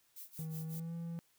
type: noise with tremolo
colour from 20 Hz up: violet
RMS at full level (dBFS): -48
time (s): 0.16-0.8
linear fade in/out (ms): 5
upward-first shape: sine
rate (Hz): 5.4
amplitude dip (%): 90
type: tone with pitch glide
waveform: triangle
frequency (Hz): 159 to 167.97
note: D#3 to E3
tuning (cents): +38 to +33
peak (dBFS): -37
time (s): 0.39-1.19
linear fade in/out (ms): 0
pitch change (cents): +95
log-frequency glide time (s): 0.64-0.94
effects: white hiss -72 dBFS RMS until 1.38 s